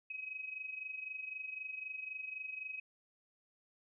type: tone with amplitude modulation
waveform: sine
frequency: 2538 Hz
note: D#7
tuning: 34 cents sharp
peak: -38 dBFS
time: 0.1-2.8 s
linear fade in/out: 5 ms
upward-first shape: sine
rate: 23.9 Hz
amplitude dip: 70%
effects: none